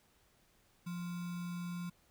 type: tone with sample-and-hold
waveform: sine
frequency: 175.3 Hz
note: F3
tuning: 7 cents sharp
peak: -38 dBFS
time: 0.86-1.9 s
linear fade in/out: 10 ms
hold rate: 1225 Hz
effects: pink hiss -70 dBFS RMS until 2.1 s